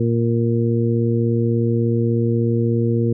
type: harmonic tone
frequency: 116.54 Hz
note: A#2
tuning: in tune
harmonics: 1 / 2 / 3 / 4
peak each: -18 / -21 / -23 / -24 dBFS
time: 0-3.13 s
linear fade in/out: 5 ms
effects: none